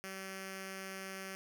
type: tone with notch filter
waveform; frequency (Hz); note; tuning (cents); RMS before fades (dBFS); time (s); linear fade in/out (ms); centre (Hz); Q
5% pulse; 191.7; G3; -38; -45; 0.04-1.35; 0; 910; 1.5
effects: none